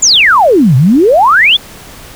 sine exponential two-way sweep, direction down then up, 7460 to 120 to 3600 Hz, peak -3 dBFS, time 0.02-1.57 s, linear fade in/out 10 ms, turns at 0.76 s, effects pink hiss -32 dBFS RMS until 2.15 s

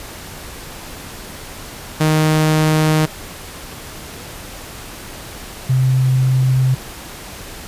sawtooth / sine tone pair in turn, 155.56 / 130.03 Hz, D#3 / C3, 0 / -10 cents, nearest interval minor third, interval 310 cents, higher first, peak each -8 / -11 dBFS, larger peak first, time 2-3.06 / 5.69-6.75 s, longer neither, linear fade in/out 10 ms, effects pink hiss -33 dBFS RMS until 7.67 s + resampled to 32000 Hz

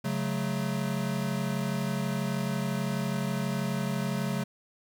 square chord, F# minor, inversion second, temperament equal with one note detuned, 138.59 / 185 / 217.1 Hz, C#3 / F#3 / A3, 0 / 0 / -23 cents, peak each -33 / -33 / -34 dBFS, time 0.04-4.44 s, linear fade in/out 10 ms, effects 11-bit

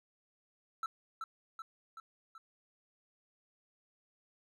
triangle tone with echo, 1326 Hz, E6, 10 cents sharp, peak -32 dBFS, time 0.83-0.86 s, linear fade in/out 2 ms, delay 380 ms, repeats 4, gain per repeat -4 dB, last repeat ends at 2.38 s, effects none

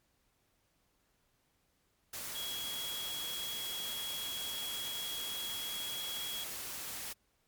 sine tone in noise, 3322 Hz, G#7, in tune, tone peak -39 dBFS, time 2.35-6.44 s, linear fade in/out 5 ms, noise white, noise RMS -42 dBFS, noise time 2.13-7.13 s, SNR 0 dB, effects pink hiss -75 dBFS RMS until 7.47 s + MP3 96 kbps

